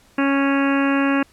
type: harmonic tone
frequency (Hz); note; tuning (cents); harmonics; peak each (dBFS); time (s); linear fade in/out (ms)
276.6; C#4; -4; 1 / 2 / 3 / 4 / 5 / 6 / 7 / 8 / 9 / 10; -17 / -26 / -30 / -27 / -29 / -27 / -33 / -36 / -32 / -32; 0.18-1.23; 5
effects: pink hiss -54 dBFS RMS until 1.32 s + low-pass 12000 Hz 12 dB/octave